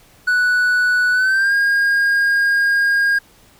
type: tone with pitch glide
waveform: triangle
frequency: 1480 to 1623.3 Hz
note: F#6 to G#6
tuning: 0 to -40 cents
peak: -11 dBFS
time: 0.27-3.19 s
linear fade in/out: 10 ms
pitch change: +160 cents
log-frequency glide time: 1.12-1.54 s
effects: pink hiss -50 dBFS RMS until 3.59 s

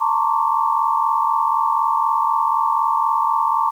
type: tone cluster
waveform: sine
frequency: 889 / 933 / 1073 / 1150 Hz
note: A5 / A#5 / C6 / D6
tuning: +18 / +1 / +43 / -37 cents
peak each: -21 dBFS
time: 0-3.71 s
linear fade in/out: 20 ms
effects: 8-bit

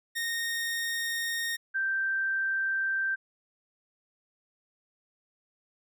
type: tone pair in turn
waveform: sawtooth / sine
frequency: 1851 / 1566.6 Hz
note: A#6 / G6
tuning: -13 / -2 cents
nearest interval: minor third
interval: 289 cents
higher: first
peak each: -26 dBFS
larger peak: neither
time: 0.15-1.57 / 1.74-3.16 s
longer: neither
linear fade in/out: 20 ms
effects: none

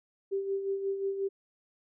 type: tone with tremolo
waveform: sine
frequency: 392 Hz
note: G4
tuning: in tune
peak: -27 dBFS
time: 0.31-1.29 s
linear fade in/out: 20 ms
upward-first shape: sine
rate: 5.6 Hz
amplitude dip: 55%
effects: none

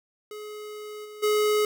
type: tone with level steps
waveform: square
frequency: 422.6 Hz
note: G#4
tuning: 30 cents sharp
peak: -37 / -41 / -21 dBFS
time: 0.31-1.65 s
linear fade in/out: 2 ms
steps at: 1.04 / 1.22 s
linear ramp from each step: 20 ms
effects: none

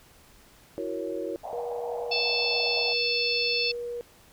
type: chord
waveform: sine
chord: F# dominant seventh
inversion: third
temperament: equal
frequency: 329.6 / 370 / 466.2 / 554.4 Hz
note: E4 / F#4 / A#4 / C#5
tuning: 0 / 0 / 0 / 0 cents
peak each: -35 dBFS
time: 0.78-1.36 s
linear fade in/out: 0 ms
type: band-pass noise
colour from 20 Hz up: pink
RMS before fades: -37 dBFS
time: 1.43-2.94 s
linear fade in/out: 20 ms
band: 610 to 810 Hz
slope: 48 dB/octave
type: tone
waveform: sine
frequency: 478.8 Hz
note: A#4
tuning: 46 cents sharp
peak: -31 dBFS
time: 1.53-4.01 s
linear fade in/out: 0 ms
type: harmonic tone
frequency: 880 Hz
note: A5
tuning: in tune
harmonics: 3 / 4 / 5 / 6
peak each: -28 / -34 / -28 / -32 dBFS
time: 2.11-3.72 s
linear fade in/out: 10 ms
effects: pink hiss -56 dBFS RMS until 4.32 s

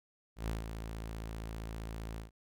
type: tone with ADSR envelope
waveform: sawtooth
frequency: 55.2 Hz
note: A1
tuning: 6 cents sharp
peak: -29 dBFS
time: 0.36-2.31 s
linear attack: 120 ms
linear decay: 150 ms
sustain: -7 dB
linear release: 130 ms
effects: none

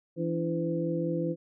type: tone cluster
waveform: sine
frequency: 165.6 / 290.7 / 335.8 / 507 Hz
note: E3 / D4 / E4 / B4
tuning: +8 / -18 / +32 / +45 cents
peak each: -31 / -36 / -32 / -33 dBFS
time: 0.16-1.36 s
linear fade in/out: 50 ms
effects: none

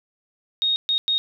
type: tone bursts at uneven times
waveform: sine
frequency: 3729 Hz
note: A#7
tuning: in tune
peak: -18 dBFS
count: 3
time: 0.62-0.76 / 0.89-0.98 / 1.08-1.18 s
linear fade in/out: 0 ms
effects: none

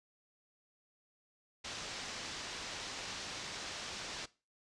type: low-pass noise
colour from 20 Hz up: white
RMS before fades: -44 dBFS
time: 1.64-4.26 s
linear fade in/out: 10 ms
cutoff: 6000 Hz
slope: 24 dB/octave
effects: noise-tail reverb RT60 0.3 s tail -19 dB re dry + resampled to 22050 Hz

